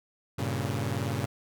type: chord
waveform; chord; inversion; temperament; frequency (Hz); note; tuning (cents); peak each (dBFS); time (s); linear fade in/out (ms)
sawtooth; G diminished; none; equal; 98 / 116.54 / 138.59; G2 / Bb2 / Db3; 0 / 0 / 0; -29; 0.38-1.26; 10
effects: none